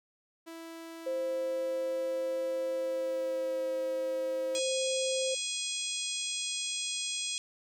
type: tone with pitch glide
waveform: sawtooth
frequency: 329.6 to 321.7 Hz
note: E4 to E4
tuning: 0 to -42 cents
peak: -39 dBFS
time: 0.46-4.6 s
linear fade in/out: 20 ms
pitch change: -42 cents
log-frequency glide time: 2.73-3.76 s
type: tone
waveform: sine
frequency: 523.3 Hz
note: C5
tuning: in tune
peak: -30 dBFS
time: 1.06-5.35 s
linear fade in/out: 10 ms
type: harmonic tone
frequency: 830.6 Hz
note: G#5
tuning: in tune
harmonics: 3 / 4 / 5 / 6 / 7 / 8 / 9 / 10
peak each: -41 / -37 / -43 / -42 / -43 / -43 / -42 / -40 dBFS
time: 4.55-7.38 s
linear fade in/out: 0 ms
effects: none